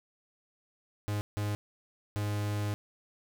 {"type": "tone bursts at uneven times", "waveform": "45% pulse", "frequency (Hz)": 103.83, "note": "G#2", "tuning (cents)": 0, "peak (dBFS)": -30, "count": 3, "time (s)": [[1.08, 1.21], [1.37, 1.55], [2.16, 2.74]], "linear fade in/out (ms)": 0, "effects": []}